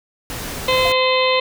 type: noise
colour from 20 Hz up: pink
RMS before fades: -28 dBFS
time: 0.3-0.92 s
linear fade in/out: 0 ms
type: harmonic tone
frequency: 515 Hz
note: C5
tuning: 28 cents flat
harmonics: 1 / 2 / 4 / 5 / 6 / 7 / 8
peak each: -17 / -20 / -23 / -24 / -25 / -25 / -26 dBFS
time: 0.68-1.4 s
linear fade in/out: 5 ms
type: click train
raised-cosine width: 0.3 ms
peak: -24 dBFS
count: 79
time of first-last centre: 0.76-1.389 s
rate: 124 Hz
type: tone with exponential decay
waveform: sine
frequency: 696 Hz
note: F5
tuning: 6 cents flat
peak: -20 dBFS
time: 0.85-0.99 s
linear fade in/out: 5 ms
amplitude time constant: 29 ms
effects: none